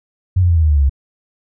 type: tone with pitch steps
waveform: sine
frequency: 92.5 / 88.48 / 84.63 / 80.95 / 77.42 / 74.06 / 70.83 / 67.75 Hz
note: F#2 / F2 / E2 / E2 / D#2 / D2 / C#2 / C#2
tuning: 0 / +23 / +46 / -31 / -8 / +15 / +38 / -39 cents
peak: -9 dBFS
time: 0.36-0.896 s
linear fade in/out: 10 ms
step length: 67 ms
effects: none